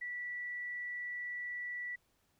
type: tone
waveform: sine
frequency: 1956 Hz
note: B6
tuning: 17 cents flat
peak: -38 dBFS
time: 0.01-1.96 s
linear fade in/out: 10 ms
effects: pink hiss -75 dBFS RMS until 2.39 s